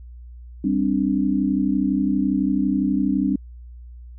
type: chord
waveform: sine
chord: G suspended fourth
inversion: none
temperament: equal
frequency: 196 / 261.6 / 293.7 Hz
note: G3 / C4 / D4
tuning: 0 / 0 / 0 cents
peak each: -22 dBFS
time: 0.64-3.36 s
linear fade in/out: 5 ms
effects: added 60 Hz sine -37 dBFS peak until 4.18 s